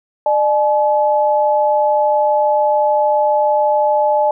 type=tone pair together; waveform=sine; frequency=601 / 854.1 Hz; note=D5 / G#5; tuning=+40 / +48 cents; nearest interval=tritone; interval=608 cents; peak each=-14 dBFS; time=0.26-4.31 s; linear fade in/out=2 ms; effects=none